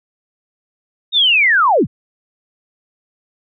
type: linear sweep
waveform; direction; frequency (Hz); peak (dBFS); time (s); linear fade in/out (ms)
sine; down; 3750 to 60.1; -9; 1.12-1.87; 50
effects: none